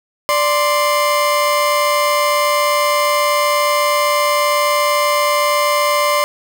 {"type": "tone pair together", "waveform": "30% pulse", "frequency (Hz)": [587.3, 1046.5], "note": ["D5", "C6"], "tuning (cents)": [0, 0], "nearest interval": "minor seventh", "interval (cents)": 1000, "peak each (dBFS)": -13, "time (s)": [0.29, 6.24], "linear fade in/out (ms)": 0, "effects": []}